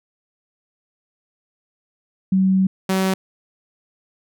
sine / sawtooth tone pair in turn, 189.7 / 189.7 Hz, F#3 / F#3, +43 / +43 cents, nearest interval unison, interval 0 cents, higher neither, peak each -13 dBFS, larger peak neither, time 2.32-2.67 / 2.89-3.14 s, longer first, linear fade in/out 5 ms, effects none

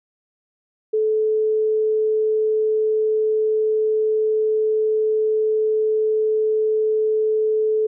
sine tone, 433.6 Hz, A4, 25 cents flat, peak -16 dBFS, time 0.93-7.87 s, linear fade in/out 10 ms, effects none

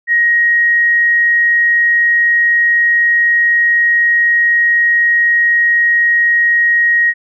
sine tone, 1884 Hz, A#6, 18 cents sharp, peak -8 dBFS, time 0.07-7.14 s, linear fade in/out 50 ms, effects none

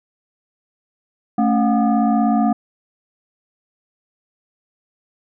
sine tone with frequency modulation, 220.4 Hz, A3, 3 cents sharp, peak -13 dBFS, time 1.38-2.53 s, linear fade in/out 5 ms, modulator 497 Hz, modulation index 1.1, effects none

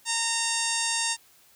harmonic tone with a mistuned harmonic, 919 Hz, A#5, 25 cents flat, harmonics 1 / 2 / 3 / 4 / 5 / 6 / 7 / 8 / 9 / 10, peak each -34 / -34 / -34 / -34 / -34 / -34 / -34 / -34 / -34 / -34 dBFS, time 0.05-1.17 s, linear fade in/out 50 ms, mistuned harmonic 5, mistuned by +18 cents, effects white hiss -58 dBFS RMS until 1.55 s

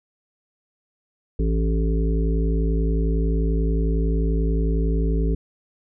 harmonic tone with a mistuned harmonic, 55 Hz, A1, in tune, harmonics 1 / 3 / 5 / 7 / 8, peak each -19 / -26 / -30 / -32 / -31 dBFS, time 1.39-5.35 s, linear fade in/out 5 ms, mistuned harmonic 8, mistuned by -15 cents, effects none

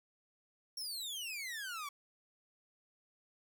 sawtooth exponential sweep, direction down, 5588 to 1113 Hz, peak -37 dBFS, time 0.77-1.89 s, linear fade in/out 5 ms, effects 12-bit

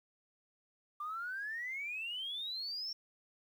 sine exponential sweep, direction up, 1174.7 to 5520 Hz, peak -37 dBFS, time 1-2.93 s, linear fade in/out 5 ms, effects tanh soft clip ceiling -33 dBFS + 11-bit

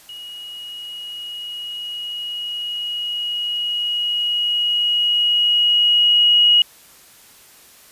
sine tone with level ramp, 2897 Hz, F#7, 37 cents flat, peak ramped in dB -32 to -9 dBFS, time 0.09-6.62 s, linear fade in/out 2 ms, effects white hiss -47 dBFS RMS until 7.91 s + resampled to 32000 Hz

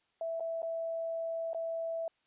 sine tone with dropouts, 659.3 Hz, E5, in tune, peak -33 dBFS, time 0.21-2.08 s, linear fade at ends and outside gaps 2 ms, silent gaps 0.398-0.405 / 0.62-0.629 / 1.533-1.546 s, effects white hiss -75 dBFS RMS until 2.26 s + resampled to 8000 Hz

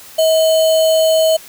sine tone with sample-and-hold, 640 Hz, D#5, 49 cents sharp, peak -9 dBFS, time 0.18-1.37 s, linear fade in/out 10 ms, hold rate 3675 Hz, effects white hiss -38 dBFS RMS until 1.48 s

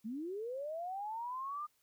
sine linear sweep, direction up, 204.1 to 1221 Hz, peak -38 dBFS, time 0.04-1.67 s, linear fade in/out 20 ms, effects white hiss -75 dBFS RMS until 1.82 s

